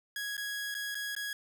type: tone with dropouts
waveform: sawtooth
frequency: 1661.2 Hz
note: G#6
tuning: in tune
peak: -31 dBFS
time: 0.16-1.33 s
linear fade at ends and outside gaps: 2 ms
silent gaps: 0.368-0.378 / 0.743-0.749 / 0.946-0.952 / 1.151-1.164 s
effects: none